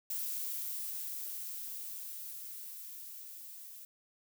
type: noise with level ramp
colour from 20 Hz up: violet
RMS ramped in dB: -37 to -50 dBFS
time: 0.1-3.85 s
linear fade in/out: 2 ms
effects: none